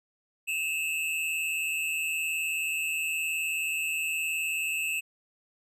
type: tone pair together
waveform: square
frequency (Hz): 2600 / 2759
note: E7 / F7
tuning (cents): -24 / -22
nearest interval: minor second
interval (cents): 102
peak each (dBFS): -30 / -34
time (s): 0.47-5.01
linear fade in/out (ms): 20
effects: resampled to 32000 Hz